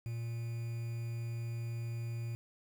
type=tone with quantisation; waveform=triangle; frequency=116.54 Hz; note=A#2; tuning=in tune; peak=-34 dBFS; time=0.06-2.35 s; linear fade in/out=0 ms; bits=9; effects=none